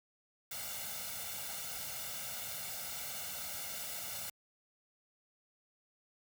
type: noise with comb filter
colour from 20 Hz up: white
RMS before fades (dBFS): -42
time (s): 0.51-4.3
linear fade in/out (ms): 5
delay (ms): 1.4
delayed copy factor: +0.85
effects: high-pass 60 Hz 12 dB/octave